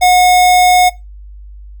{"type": "tone", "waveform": "square", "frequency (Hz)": 726, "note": "F#5", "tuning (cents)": -33, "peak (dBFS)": -6, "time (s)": [0.01, 0.9], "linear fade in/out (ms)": 20, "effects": ["noise-tail reverb RT60 0.2 s tail -19 dB re dry", "added 50 Hz sine -30 dBFS peak until 1.8 s"]}